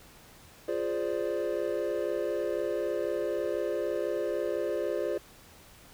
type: chord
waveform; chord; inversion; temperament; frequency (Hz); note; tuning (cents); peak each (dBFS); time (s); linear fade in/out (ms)
triangle; D half-diminished seventh; first; equal; 349.2 / 415.3 / 523.3 / 587.3; F4 / Ab4 / C5 / D5; 0 / 0 / 0 / 0; -32; 0.68-5.18; 5
effects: pink hiss -54 dBFS RMS until 5.93 s